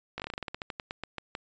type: slowing click train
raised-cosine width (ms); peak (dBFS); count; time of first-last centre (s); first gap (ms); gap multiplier
0.3; -19; 18; 0.18-1.351; 18; 1.15
effects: resampled to 16000 Hz